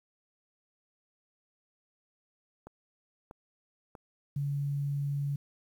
click train, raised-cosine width 1 ms, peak -32 dBFS, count 3, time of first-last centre 2.67-3.952 s, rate 1.56 Hz
sine tone, 142 Hz, C#3, 42 cents sharp, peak -29 dBFS, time 4.36-5.36 s, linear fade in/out 5 ms
effects 10-bit

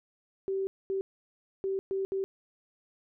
sine tone bursts at uneven times, 386.5 Hz, G4, 24 cents flat, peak -28 dBFS, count 5, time 0.48-0.67 / 0.9-1.01 / 1.64-1.79 / 1.91-2.05 / 2.12-2.24 s, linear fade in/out 0 ms, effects none

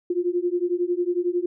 sine beating tone pair, 347.7 / 358.7 Hz, F4 / F4, -8 / +46 cents, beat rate 11 Hz, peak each -24 dBFS, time 0.1-1.46 s, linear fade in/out 5 ms, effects none

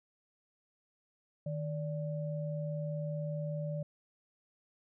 sine tone pair together, 154.15 / 582 Hz, D#3 / D5, -16 / -16 cents, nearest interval octave + major seventh, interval 2300 cents, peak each -35 / -40 dBFS, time 1.46-3.83 s, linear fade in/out 5 ms, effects none

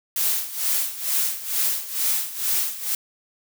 blue noise with tremolo, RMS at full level -21 dBFS, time 0.16-2.95 s, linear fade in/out 2 ms, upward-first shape sine, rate 2.2 Hz, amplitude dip 80%, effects none

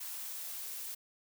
blue noise with high-pass filter sweep, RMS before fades -42 dBFS, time 0-0.95 s, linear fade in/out 10 ms, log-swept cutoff 950 to 280 Hz, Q 1.6, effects none

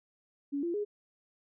sine tone with pitch steps, 283 / 342.4 / 414.3 Hz, C#4 / F4 / G#4, +36 / -34 / -4 cents, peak -30 dBFS, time 0.52-0.85 s, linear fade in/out 20 ms, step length 110 ms, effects none

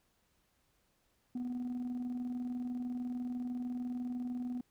sine tone with tremolo, 246.9 Hz, B3, in tune, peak -32 dBFS, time 1.35-4.61 s, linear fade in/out 5 ms, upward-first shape square, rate 20 Hz, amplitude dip 40%, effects tanh soft clip ceiling -33 dBFS + pink hiss -75 dBFS RMS until 4.7 s

